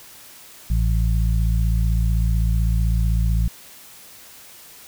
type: harmonic tone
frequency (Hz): 55.8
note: A1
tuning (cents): +25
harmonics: 1 / 2 / 3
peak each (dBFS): -17 / -23 / -27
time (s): 0.7-3.48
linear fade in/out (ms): 5
effects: white hiss -44 dBFS RMS until 4.87 s